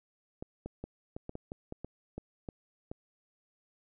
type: clicks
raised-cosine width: 2 ms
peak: -26 dBFS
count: 12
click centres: 0.425 / 0.66 / 0.84 / 1.165 / 1.294 / 1.354 / 1.519 / 1.724 / 1.846 / 2.18 / 2.488 / 2.915 s
effects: none